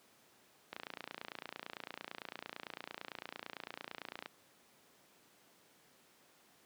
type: click train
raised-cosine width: 0.3 ms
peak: -26 dBFS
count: 103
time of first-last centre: 0.73-4.259 s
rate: 28.9 Hz
effects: pink hiss -66 dBFS RMS until 6.65 s + high-pass 200 Hz 12 dB/octave